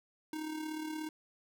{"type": "tone with amplitude modulation", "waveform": "square", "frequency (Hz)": 311.1, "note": "D#4", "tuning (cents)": 0, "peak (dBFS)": -36, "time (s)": [0.33, 1.09], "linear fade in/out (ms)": 2, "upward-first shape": "sine", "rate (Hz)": 36.8, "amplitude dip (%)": 50, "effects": []}